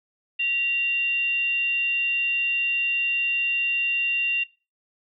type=tone with frequency modulation; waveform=sine; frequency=2765 Hz; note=F7; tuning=18 cents flat; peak=-21 dBFS; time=0.39-4.44 s; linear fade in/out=10 ms; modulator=826 Hz; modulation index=0.21; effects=noise-tail reverb RT60 0.3 s tail -19 dB re dry